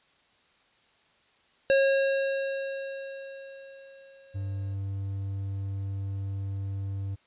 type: tone with exponential decay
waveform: square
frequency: 544 Hz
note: C#5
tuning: 33 cents flat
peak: -19 dBFS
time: 1.7-4.74 s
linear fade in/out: 0 ms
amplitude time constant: 660 ms
type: tone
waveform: triangle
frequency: 98 Hz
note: G2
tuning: in tune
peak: -28 dBFS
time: 4.34-7.16 s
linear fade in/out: 20 ms
effects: white hiss -64 dBFS RMS until 7.26 s + resampled to 8000 Hz